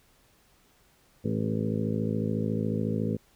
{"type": "harmonic tone with a mistuned harmonic", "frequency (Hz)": 54, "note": "A1", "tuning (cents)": -32, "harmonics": [2, 3, 4, 5, 6, 7, 8, 9, 10], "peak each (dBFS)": [-32, -33, -30, -35, -45, -38, -38, -37, -48], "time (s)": [1.24, 3.17], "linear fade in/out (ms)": 10, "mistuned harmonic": 8, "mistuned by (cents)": -23, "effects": ["pink hiss -63 dBFS RMS until 3.35 s"]}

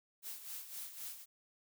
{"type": "noise with tremolo", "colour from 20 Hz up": "blue", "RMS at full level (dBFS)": -44, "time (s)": [0.22, 1.26], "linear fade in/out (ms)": 50, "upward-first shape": "sine", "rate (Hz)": 3.9, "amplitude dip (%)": 65, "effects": []}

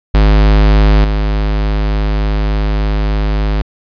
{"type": "tone with level steps", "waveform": "square", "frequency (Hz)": 51.7, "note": "G#1", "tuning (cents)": -7, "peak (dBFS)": [-6, -12], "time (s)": [0.14, 3.62], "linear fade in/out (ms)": 5, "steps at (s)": 1.04, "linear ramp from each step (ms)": 2, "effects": ["resampled to 11025 Hz"]}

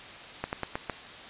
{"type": "slowing click train", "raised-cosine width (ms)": 0.5, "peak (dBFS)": -15, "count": 5, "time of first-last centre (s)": [0.44, 0.898], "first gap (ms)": 89, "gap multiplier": 1.17, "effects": ["white hiss -44 dBFS RMS until 1.29 s", "resampled to 8000 Hz"]}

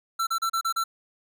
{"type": "tone bursts", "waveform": "square", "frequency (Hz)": 1343, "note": "E6", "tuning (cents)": 32, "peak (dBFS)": -24, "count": 6, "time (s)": [0.19, 0.84], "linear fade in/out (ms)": 10, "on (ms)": 80, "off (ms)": 34, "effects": []}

